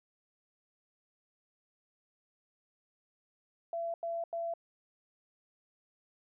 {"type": "tone bursts", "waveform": "sine", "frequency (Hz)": 674, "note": "E5", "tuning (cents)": 38, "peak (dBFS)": -33, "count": 3, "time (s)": [3.73, 4.538], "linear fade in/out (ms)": 2, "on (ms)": 210, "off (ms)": 89, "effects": []}